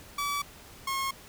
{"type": "tone pair in turn", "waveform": "sawtooth", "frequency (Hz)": [1148, 1081.4], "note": ["D6", "C#6"], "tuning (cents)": [-40, -43], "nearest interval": "minor second", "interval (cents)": 103, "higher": "first", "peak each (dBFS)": -25, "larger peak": "neither", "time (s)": [[0.18, 0.42], [0.87, 1.11]], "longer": "neither", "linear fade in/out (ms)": 5, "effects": ["pink hiss -50 dBFS RMS until 1.28 s"]}